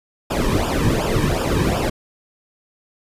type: noise with flanger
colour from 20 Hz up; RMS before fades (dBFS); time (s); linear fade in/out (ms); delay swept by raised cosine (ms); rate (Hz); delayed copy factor
brown; -19; 0.3-1.9; 10; 0.48 to 1.48; 2.7; -0.85
effects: resampled to 32000 Hz